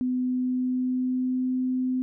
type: tone with pitch glide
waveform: sine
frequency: 252.4 to 255.6 Hz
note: B3 to C4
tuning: +38 to -40 cents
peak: -23 dBFS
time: 0.01-2.02 s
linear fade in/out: 0 ms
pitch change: +22 cents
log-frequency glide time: 0.22-1.56 s
effects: none